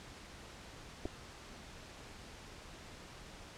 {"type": "clicks", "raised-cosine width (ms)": 2, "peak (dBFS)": -26, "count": 2, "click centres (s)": [1.054, 1.057], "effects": ["pink hiss -52 dBFS RMS until 3.57 s", "low-pass 7000 Hz 12 dB/octave"]}